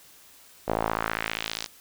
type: tone with band-pass filter sweep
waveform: sawtooth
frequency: 55 Hz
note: A1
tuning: in tune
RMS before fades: -30 dBFS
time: 0.67-1.67 s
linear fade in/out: 20 ms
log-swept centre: 600 to 5400 Hz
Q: 1.6
effects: white hiss -53 dBFS RMS until 1.8 s